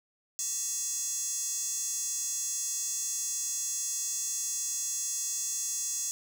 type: tone with high-pass filter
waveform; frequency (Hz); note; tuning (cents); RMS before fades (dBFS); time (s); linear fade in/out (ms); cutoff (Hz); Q
square; 380.8; F#4; +50; -33; 0.39-6.11; 0; 6700; 6.5
effects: none